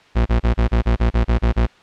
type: tone bursts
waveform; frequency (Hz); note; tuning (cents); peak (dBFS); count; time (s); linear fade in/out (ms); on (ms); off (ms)
40% pulse; 58.27; A#1; 0; -12; 11; 0.15-1.67; 20; 110; 31
effects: white hiss -49 dBFS RMS until 1.82 s + low-pass 3000 Hz 12 dB/octave